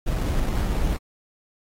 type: noise with sample-and-hold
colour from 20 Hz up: brown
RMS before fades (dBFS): -23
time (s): 0.06-0.97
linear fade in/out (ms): 10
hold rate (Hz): 3150
effects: AAC 48 kbps